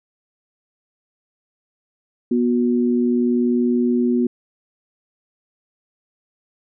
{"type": "tone pair together", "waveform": "sine", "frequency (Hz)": [243.2, 363.9], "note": ["B3", "F#4"], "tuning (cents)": [-26, -29], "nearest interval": "perfect fifth", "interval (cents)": 697, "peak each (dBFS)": [-16, -21], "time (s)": [2.31, 4.27], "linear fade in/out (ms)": 5, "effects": []}